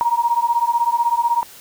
sine beating tone pair, 935 / 951 Hz, A#5 / A#5, +5 / +34 cents, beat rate 16 Hz, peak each -18 dBFS, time 0.01-1.43 s, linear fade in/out 0 ms, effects white hiss -42 dBFS RMS until 1.6 s

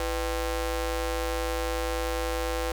sawtooth ring-modulated tone, 277.2 Hz, C#4, in tune, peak -20 dBFS, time 0-2.72 s, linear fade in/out 2 ms, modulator 222 Hz, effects none

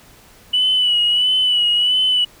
sine tone with vibrato, 2960 Hz, F#7, in tune, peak -12 dBFS, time 0.53-2.25 s, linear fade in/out 10 ms, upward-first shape sine, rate 1.5 Hz, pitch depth 43 cents each way, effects tanh soft clip ceiling -8 dBFS + pink hiss -47 dBFS RMS until 2.4 s

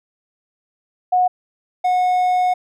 sine / triangle tone pair in turn, 729 / 729 Hz, F#5 / F#5, -26 / -26 cents, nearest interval unison, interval 0 cents, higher neither, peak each -12 dBFS, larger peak neither, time 1.12-1.28 / 1.84-2.54 s, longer second, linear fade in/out 10 ms, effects none

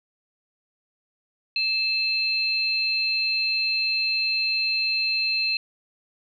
sine tone pair together, 2628 / 4155 Hz, E7 / C8, -6 / -13 cents, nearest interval minor sixth, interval 793 cents, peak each -24 dBFS, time 1.56-5.57 s, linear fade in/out 2 ms, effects none

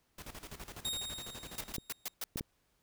pink noise with tremolo, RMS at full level -46 dBFS, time 0.18-1.75 s, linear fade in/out 5 ms, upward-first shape square, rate 12 Hz, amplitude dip 75%
sawtooth tone with exponential decay, 3729 Hz, A#7, in tune, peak -30 dBFS, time 0.85-2.14 s, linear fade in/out 2 ms, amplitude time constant 280 ms
white noise bursts, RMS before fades -38 dBFS, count 6, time 1.58-2.398 s, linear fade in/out 2 ms, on 28 ms, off 130 ms
clicks, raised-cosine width 3 ms, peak -27 dBFS, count 3, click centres 1.783 / 2.359 / 2.409 s
effects pink hiss -75 dBFS RMS until 2.82 s

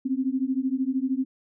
sine beating tone pair, 256.4 / 269.4 Hz, C4 / C#4, -35 / -49 cents, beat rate 13 Hz, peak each -26 dBFS, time 0.05-1.25 s, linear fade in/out 10 ms, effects none

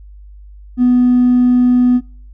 sine tone with hard clipping, 247.8 Hz, B3, 6 cents sharp, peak -8 dBFS, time 0.77-2.01 s, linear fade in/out 50 ms, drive 1 dB, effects noise-tail reverb RT60 0.5 s tail -25 dB re dry + added 50 Hz sine -34 dBFS peak until 2.33 s

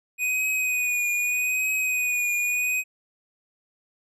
square tone with vibrato, 2485 Hz, D#7, 3 cents flat, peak -23 dBFS, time 0.18-2.84 s, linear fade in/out 50 ms, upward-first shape triangle, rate 0.81 Hz, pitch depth 39 cents each way, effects resampled to 32000 Hz

